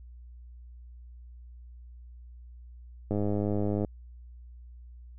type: click train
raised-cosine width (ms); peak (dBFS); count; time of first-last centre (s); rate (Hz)
2; -17; 77; 3.11-3.848; 103
effects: added 60 Hz sine -45 dBFS peak until 5.18 s